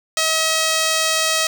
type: tone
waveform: 5% pulse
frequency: 639 Hz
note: D#5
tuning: 46 cents sharp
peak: -5 dBFS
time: 0.17-1.47 s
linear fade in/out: 2 ms
effects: none